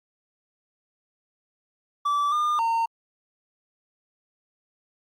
triangle tone with pitch steps, 1159 / 1208 / 915 Hz, D6 / D6 / A#5, -23 / +48 / -32 cents, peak -19 dBFS, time 2.05-2.86 s, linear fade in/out 10 ms, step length 270 ms, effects Opus 48 kbps

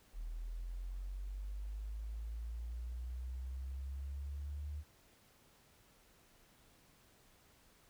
sine linear sweep, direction up, 39.02 to 74.7 Hz, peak -40 dBFS, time 0.13-4.84 s, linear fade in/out 50 ms, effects pink hiss -67 dBFS RMS until 7.89 s

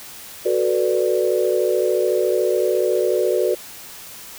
sine chord, B minor seventh, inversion second, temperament equal, 370 / 440 / 493.9 / 587.3 Hz, F#4 / A4 / B4 / D5, 0 / 0 / 0 / 0 cents, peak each -20 / -23 / -21 / -23 dBFS, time 0.45-3.55 s, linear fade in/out 10 ms, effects white hiss -38 dBFS RMS until 4.38 s

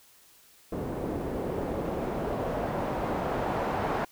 white noise with low-pass filter sweep, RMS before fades -31 dBFS, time 0.72-4.05 s, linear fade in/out 5 ms, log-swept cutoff 410 to 900 Hz, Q 1.1, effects white hiss -58 dBFS RMS until 4.11 s

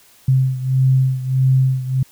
sine beating tone pair, 130.81 / 132.41 Hz, C3 / C3, 0 / +21 cents, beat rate 1.6 Hz, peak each -14 / -18 dBFS, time 0.28-2.03 s, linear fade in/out 5 ms, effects white hiss -50 dBFS RMS until 2.11 s

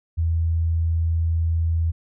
sine tone, 82.41 Hz, E2, in tune, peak -18 dBFS, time 0.17-1.92 s, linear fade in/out 20 ms, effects none

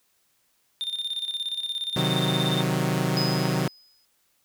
triangle tone with tremolo, 3618 Hz, A7, 48 cents sharp, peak -24 dBFS, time 0.81-2.62 s, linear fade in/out 0 ms, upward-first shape square, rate 17 Hz, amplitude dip 65%
sawtooth chord, C diminished, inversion none, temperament equal, 130.81 / 155.56 / 185 Hz, C3 / Eb3 / Gb3, 0 / 0 / 0 cents, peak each -23 dBFS, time 1.96-3.68 s, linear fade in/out 5 ms
triangle tone with exponential decay, 5020 Hz, D#8, 15 cents sharp, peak -23 dBFS, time 3.17-4.05 s, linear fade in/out 0 ms, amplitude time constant 190 ms
effects white hiss -68 dBFS RMS until 4.44 s

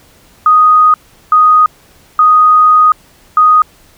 sine tone bursts at uneven times, 1244.5 Hz, D#6, in tune, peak -3 dBFS, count 4, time 0.46-0.94 / 1.32-1.66 / 2.19-2.92 / 3.37-3.62 s, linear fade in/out 2 ms, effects pink hiss -45 dBFS RMS until 3.97 s

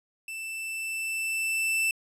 45% pulse tone with level ramp, 2656 Hz, E7, 12 cents sharp, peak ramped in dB -35 to -23 dBFS, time 0.28-1.91 s, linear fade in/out 2 ms, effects resampled to 32000 Hz

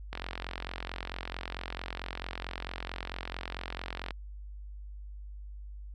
click train, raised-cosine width 0.3 ms, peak -20 dBFS, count 178, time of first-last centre 0.13-4.108 s, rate 44.5 Hz, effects added 50 Hz sine -41 dBFS peak until 5.94 s

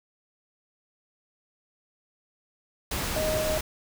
sine tone in noise, 622.3 Hz, D#5, in tune, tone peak -26 dBFS, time 3.16-3.58 s, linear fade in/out 5 ms, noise pink, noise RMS -30 dBFS, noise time 2.91-3.61 s, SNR +1 dB, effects none

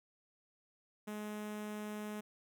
sawtooth tone with notch filter, 210.8 Hz, G#3, 26 cents sharp, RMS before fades -43 dBFS, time 1.07-2.21 s, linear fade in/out 10 ms, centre 4500 Hz, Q 1.9, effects none

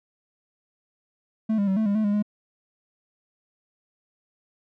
triangle tone with pitch steps, 219.5 / 200.9 / 191.3 / 219.2 / 201.7 / 216.8 / 204.4 / 208.3 Hz, A3 / G3 / G3 / A3 / G3 / A3 / G#3 / G#3, -4 / +43 / -42 / -6 / +50 / -25 / -27 / +5 cents, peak -18 dBFS, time 1.49-2.226 s, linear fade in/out 10 ms, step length 92 ms, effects none

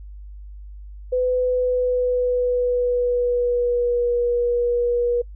sine tone with pitch glide, 503 to 481.4 Hz, B4 to B4, +32 to -44 cents, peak -17 dBFS, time 1.12-5.22 s, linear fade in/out 10 ms, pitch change -76 cents, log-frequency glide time 1.35-4.12 s, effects noise-tail reverb RT60 0.1 s tail -25 dB re dry + added 50 Hz sine -35 dBFS peak until 5.35 s

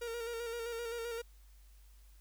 45% pulse tone with vibrato, 466.2 Hz, A#4, in tune, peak -38 dBFS, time 0.01-1.22 s, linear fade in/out 10 ms, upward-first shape square, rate 7.7 Hz, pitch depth 32 cents each way, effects added 50 Hz sine -56 dBFS peak until 2.2 s + white hiss -69 dBFS RMS until 2.2 s

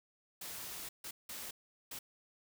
white noise bursts at uneven times, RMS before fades -45 dBFS, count 4, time 0.41-0.89 / 1.04-1.11 / 1.29-1.51 / 1.91-1.99 s, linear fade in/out 5 ms, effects none

